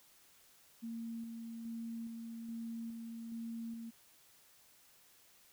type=tone with tremolo; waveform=sine; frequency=229.2 Hz; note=A#3; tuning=29 cents flat; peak=-40 dBFS; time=0.82-3.91 s; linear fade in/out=20 ms; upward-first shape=square; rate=1.2 Hz; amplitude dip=30%; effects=white hiss -65 dBFS RMS until 5.52 s